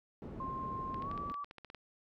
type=low-pass noise; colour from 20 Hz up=white; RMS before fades=-45 dBFS; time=0.22-1.32 s; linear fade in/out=0 ms; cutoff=320 Hz; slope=12 dB/octave
type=tone with pitch glide; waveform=sine; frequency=1057 to 1152.7 Hz; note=C6 to D6; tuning=+17 to -33 cents; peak=-38 dBFS; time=0.4-1.44 s; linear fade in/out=2 ms; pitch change=+150 cents; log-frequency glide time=0.99-1.12 s
type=clicks; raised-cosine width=0.3 ms; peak=-33 dBFS; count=12; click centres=0.944 / 1.023 / 1.114 / 1.177 / 1.299 / 1.342 / 1.445 / 1.511 / 1.583 / 1.647 / 1.701 / 1.747 s
effects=none